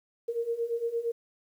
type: beating tone pair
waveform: sine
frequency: 460.6 / 469.3 Hz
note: A#4 / A#4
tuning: -21 / +12 cents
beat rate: 8.7 Hz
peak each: -33 / -30 dBFS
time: 0.28-1.12 s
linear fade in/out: 10 ms
effects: 10-bit